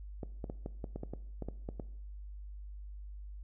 clicks, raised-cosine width 2 ms, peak -26 dBFS, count 12, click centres 0.232 / 0.442 / 0.499 / 0.661 / 0.842 / 0.96 / 1.034 / 1.136 / 1.423 / 1.486 / 1.689 / 1.798 s, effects noise-tail reverb RT60 0.7 s tail -18 dB re dry + added 50 Hz sine -43 dBFS peak until 3.43 s

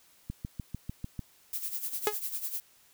click train, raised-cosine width 5 ms, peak -23 dBFS, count 7, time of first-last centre 0.3-1.193 s, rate 6.72 Hz
violet noise with tremolo, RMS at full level -33 dBFS, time 1.53-2.6 s, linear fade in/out 0 ms, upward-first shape sine, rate 10 Hz, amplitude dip 70%
sawtooth tone with exponential decay, 421.1 Hz, G#4, 24 cents sharp, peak -17 dBFS, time 2.07-2.16 s, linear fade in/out 1 ms, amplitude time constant 19 ms
effects white hiss -62 dBFS RMS until 2.93 s

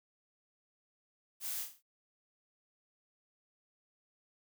blue noise with echo, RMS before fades -40 dBFS, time 1.4-1.66 s, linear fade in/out 50 ms, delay 28 ms, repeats 6, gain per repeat -5 dB, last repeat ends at 1.828 s, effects none

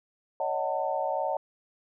sine chord, D# half-diminished seventh, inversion third, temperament just, 560 / 622.3 / 746.7 / 896 Hz, C#5 / D#5 / F#5 / A5, +18 / 0 / +16 / +31 cents, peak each -32 dBFS, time 0.4-1.37 s, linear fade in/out 2 ms, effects none

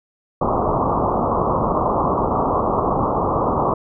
white low-pass noise, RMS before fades -19 dBFS, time 0.41-3.74 s, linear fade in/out 5 ms, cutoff 1200 Hz, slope 96 dB/octave, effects none

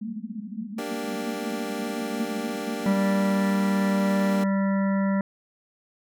white band-pass noise, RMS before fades -35 dBFS, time 0.01-2.97 s, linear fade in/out 5 ms, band 200 to 230 Hz, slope 96 dB/octave
25% pulse chord, G minor, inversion first, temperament equal, 233.1 / 293.7 / 392 Hz, Bb3 / D4 / G4, 0 / 0 / 0 cents, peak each -28 / -30 / -32 dBFS, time 0.78-4.44 s, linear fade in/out 5 ms
harmonic tone, 195.5 Hz, G3, 4 cents flat, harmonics 1 / 3 / 5 / 7 / 9 / 10, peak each -21 / -31 / -35 / -38 / -40 / -41 dBFS, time 2.86-5.21 s, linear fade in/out 2 ms
effects none

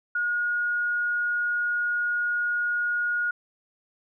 sine tone, 1440 Hz, F#6, 47 cents flat, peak -23 dBFS, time 0.15-3.31 s, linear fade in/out 5 ms, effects none

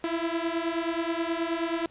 sawtooth beating tone pair, 328.7 / 338.1 Hz, E4 / E4, -5 / +44 cents, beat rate 9.4 Hz, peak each -26 dBFS, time 0.04-1.86 s, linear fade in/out 2 ms, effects pink hiss -57 dBFS RMS until 1.9 s + resampled to 8000 Hz

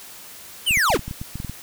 square linear sweep, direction down, 3151 to 164.81 Hz, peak -17 dBFS, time 0.66-0.98 s, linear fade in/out 20 ms
clicks, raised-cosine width 5 ms, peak -18 dBFS, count 12, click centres 0.709 / 0.773 / 0.903 / 0.944 / 0.993 / 1.08 / 1.111 / 1.215 / 1.356 / 1.401 / 1.447 / 1.496 s
effects white hiss -41 dBFS RMS until 1.62 s

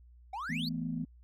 triangle exponential sweep, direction up, 732 to 4699 Hz, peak -34 dBFS, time 0.33-0.69 s, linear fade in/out 5 ms
sine chord, E suspended fourth, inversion none, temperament equal, 164.81 / 220 / 246.9 Hz, E3 / A3 / B3, 0 / 0 / 0 cents, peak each -36 / -39 / -36 dBFS, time 0.49-1.05 s, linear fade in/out 10 ms
effects tanh soft clip ceiling -22 dBFS + added 60 Hz sine -54 dBFS peak until 1.23 s

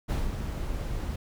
brown noise with ADSR envelope, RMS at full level -26 dBFS, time 0.08-1.16 s, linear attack 24 ms, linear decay 190 ms, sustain -6 dB, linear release 6 ms, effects none

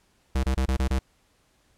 square tone bursts, 65.41 Hz, C2, in tune, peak -22 dBFS, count 6, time 0.35-0.99 s, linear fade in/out 5 ms, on 85 ms, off 26 ms, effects pink hiss -65 dBFS RMS until 1.77 s + low-pass 11000 Hz 12 dB/octave

